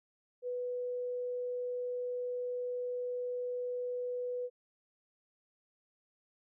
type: tone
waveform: sine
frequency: 493.9 Hz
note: B4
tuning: in tune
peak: -34 dBFS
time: 0.42-4.5 s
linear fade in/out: 50 ms
effects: none